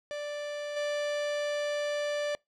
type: tone with level steps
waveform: 45% pulse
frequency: 587.3 Hz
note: D5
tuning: in tune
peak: -34 / -29 dBFS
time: 0.11-2.35 s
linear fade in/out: 0 ms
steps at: 0.76 s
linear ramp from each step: 10 ms
effects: noise-tail reverb RT60 0.2 s tail -26 dB re dry + low-pass 6000 Hz 12 dB/octave